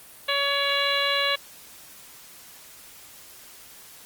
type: harmonic tone with a mistuned harmonic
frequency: 563 Hz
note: C#5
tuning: 27 cents sharp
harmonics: 1 / 2 / 3 / 4 / 5 / 6 / 7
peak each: -29 / -29 / -29 / -29 / -29 / -29 / -29 dBFS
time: 0.28-1.36 s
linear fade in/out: 10 ms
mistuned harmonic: 7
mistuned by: +20 cents
effects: white hiss -47 dBFS RMS until 4.05 s + Opus 32 kbps